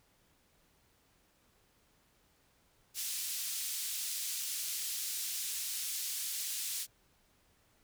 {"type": "band-pass noise", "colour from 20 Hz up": "white", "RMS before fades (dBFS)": -38, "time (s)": [2.94, 6.87], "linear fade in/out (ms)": 50, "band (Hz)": [3400, 13000], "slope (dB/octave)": 12, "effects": ["pink hiss -70 dBFS RMS until 7.83 s"]}